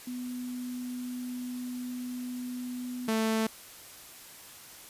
sine / sawtooth tone pair in turn, 248.5 / 221.4 Hz, B3 / A3, +11 / +11 cents, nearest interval major second, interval 200 cents, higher first, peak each -34 / -22 dBFS, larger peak second, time 0.07-3.08 / 3.08-3.47 s, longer first, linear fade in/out 5 ms, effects white hiss -49 dBFS RMS until 4.89 s + resampled to 32000 Hz

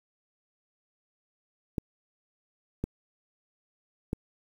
clicks, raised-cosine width 3 ms, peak -16 dBFS, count 3, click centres 1.782 / 2.84 / 4.131 s, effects 8-bit

